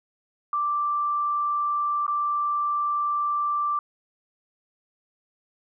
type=tone with dropouts; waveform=sine; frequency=1174.7 Hz; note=D6; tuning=in tune; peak=-22 dBFS; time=0.53-3.79 s; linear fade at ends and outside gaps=2 ms; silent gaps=2.066-2.079 s; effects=none